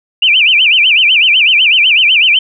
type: tone with vibrato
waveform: sine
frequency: 2689 Hz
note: E7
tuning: 34 cents sharp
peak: -5 dBFS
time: 0.22-2.39 s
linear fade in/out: 5 ms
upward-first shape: sine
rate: 8 Hz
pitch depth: 250 cents each way
effects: none